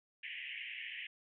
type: band-pass noise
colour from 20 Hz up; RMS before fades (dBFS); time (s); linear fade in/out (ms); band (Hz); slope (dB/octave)
white; -45; 0.23-1.07; 5; 1800 to 3000; 96
effects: none